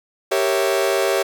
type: chord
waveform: 40% pulse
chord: G diminished seventh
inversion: none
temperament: equal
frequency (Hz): 392 / 466.2 / 554.4 / 659.3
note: G4 / Bb4 / Db5 / Fb5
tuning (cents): 0 / 0 / 0 / 0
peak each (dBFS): -20 / -24 / -21 / -23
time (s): 0.31-1.23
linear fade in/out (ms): 10
effects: none